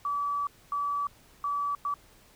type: tone bursts at uneven times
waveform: sine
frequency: 1149 Hz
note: D6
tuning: 38 cents flat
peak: -27 dBFS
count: 4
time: 0.05-0.47 / 0.72-1.07 / 1.44-1.75 / 1.85-1.94 s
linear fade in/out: 2 ms
effects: pink hiss -58 dBFS RMS until 2.35 s